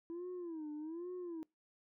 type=tone with vibrato; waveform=sine; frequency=329.6 Hz; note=E4; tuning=in tune; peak=-39 dBFS; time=0.1-1.43 s; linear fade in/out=0 ms; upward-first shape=sine; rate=1.2 Hz; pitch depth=170 cents each way; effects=noise-tail reverb RT60 0.2 s tail -26 dB re dry + tanh soft clip ceiling -40 dBFS